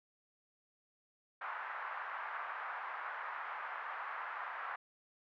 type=band-pass noise; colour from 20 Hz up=pink; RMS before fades=-43 dBFS; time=1.41-4.76 s; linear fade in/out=5 ms; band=910 to 1700 Hz; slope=24 dB/octave; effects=none